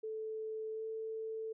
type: tone with pitch glide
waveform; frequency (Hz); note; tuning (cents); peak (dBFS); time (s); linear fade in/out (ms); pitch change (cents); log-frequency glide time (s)
sine; 437.9 to 442.7; A4 to A4; -8 to +11; -38; 0.03-1.53; 10; +19; 0.72-0.84
effects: none